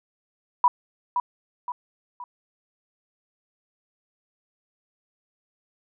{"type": "tone with echo", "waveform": "sine", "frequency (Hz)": 980, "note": "B5", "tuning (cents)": -14, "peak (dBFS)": -13, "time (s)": [0.64, 0.68], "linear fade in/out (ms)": 2, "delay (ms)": 520, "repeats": 3, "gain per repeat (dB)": -7, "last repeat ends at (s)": 2.24, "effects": []}